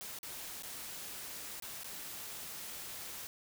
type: noise with dropouts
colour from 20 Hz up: white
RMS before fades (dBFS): -45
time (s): 0.01-3.27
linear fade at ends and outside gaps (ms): 0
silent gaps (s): 0.188-0.231 / 0.623-0.633 / 1.6-1.623 / 1.834-1.844
effects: none